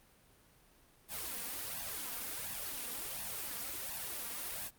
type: noise with flanger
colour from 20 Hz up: white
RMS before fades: -41 dBFS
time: 1.08-4.71 s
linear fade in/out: 50 ms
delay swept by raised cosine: 1.1 to 4.3 ms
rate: 1.4 Hz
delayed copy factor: +0.95
effects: pink hiss -65 dBFS RMS until 4.78 s + Opus 32 kbps